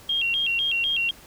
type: tone with vibrato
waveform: sine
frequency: 2978 Hz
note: F#7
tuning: 11 cents sharp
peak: -21 dBFS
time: 0.09-1.11 s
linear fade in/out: 5 ms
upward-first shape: square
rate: 4 Hz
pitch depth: 140 cents each way
effects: pink hiss -48 dBFS RMS until 1.26 s